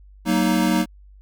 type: chord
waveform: square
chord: D# minor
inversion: first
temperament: equal with one note detuned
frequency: 188.23 / 233.1 / 311.1 Hz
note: F#3 / A#3 / D#4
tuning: +30 / 0 / 0 cents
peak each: -22 dBFS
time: 0.25-0.86 s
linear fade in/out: 50 ms
effects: added 49 Hz sine -44 dBFS peak until 1.21 s